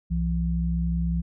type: tone pair together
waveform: sine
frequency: 63.5 / 169.37 Hz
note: B1 / E3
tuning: +49 / +47 cents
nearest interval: octave + perfect fourth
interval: 1698 cents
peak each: -25 dBFS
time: 0.1-1.22 s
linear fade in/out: 20 ms
effects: none